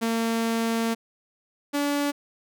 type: tone pair in turn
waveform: sawtooth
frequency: 228 / 287.4 Hz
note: A#3 / D4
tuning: -38 / -37 cents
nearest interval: major third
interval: 401 cents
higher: second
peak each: -19 dBFS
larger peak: neither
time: 0.01-0.95 / 1.73-2.12 s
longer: first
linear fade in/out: 20 ms
effects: none